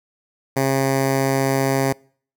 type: tone with notch filter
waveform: 10% pulse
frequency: 135.1 Hz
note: C#3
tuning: 44 cents flat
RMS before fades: -19 dBFS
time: 0.56-1.93 s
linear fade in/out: 10 ms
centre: 3300 Hz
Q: 1.8
effects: noise-tail reverb RT60 0.5 s tail -26 dB re dry